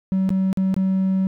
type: tone with dropouts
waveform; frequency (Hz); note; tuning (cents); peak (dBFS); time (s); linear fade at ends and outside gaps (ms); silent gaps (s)
triangle; 190; F#3; +46; -14; 0.12-1.27; 0; 0.292-0.304 / 0.529-0.573 / 0.742-0.765
effects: tanh soft clip ceiling -11 dBFS